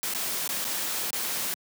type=noise with dropouts; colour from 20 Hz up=white; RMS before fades=-30 dBFS; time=0.03-1.54 s; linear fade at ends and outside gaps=0 ms; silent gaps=0.137-0.148 / 0.477-0.491 / 0.643-0.65 / 1.105-1.13 s; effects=high-pass 150 Hz 12 dB/octave